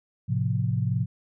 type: chord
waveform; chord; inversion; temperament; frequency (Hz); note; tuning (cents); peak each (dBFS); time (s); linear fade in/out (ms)
sine; F major; first; equal with one note detuned; 108.99 / 130.81 / 174.61; A2 / C3 / F3; -16 / 0 / 0; -26 / -26 / -30; 0.28-1.06; 20
effects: none